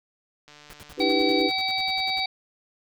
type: click train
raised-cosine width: 0.2 ms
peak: -31 dBFS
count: 135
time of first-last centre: 0.48-1.385 s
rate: 148 Hz
type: noise bursts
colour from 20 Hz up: pink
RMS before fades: -44 dBFS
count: 16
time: 0.7-2.202 s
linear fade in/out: 0 ms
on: 32 ms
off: 66 ms
type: chord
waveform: sine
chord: E minor seventh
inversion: third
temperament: equal with one note detuned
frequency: 293.7 / 322.7 / 392 / 493.9 Hz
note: D4 / E4 / G4 / B4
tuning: 0 / -37 / 0 / 0 cents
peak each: -26 dBFS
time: 0.97-1.51 s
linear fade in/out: 50 ms
type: harmonic tone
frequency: 763 Hz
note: G5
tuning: 47 cents flat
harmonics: 1 / 3 / 5 / 6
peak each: -29 / -29 / -29 / -29 dBFS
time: 1-2.26 s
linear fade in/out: 5 ms
effects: none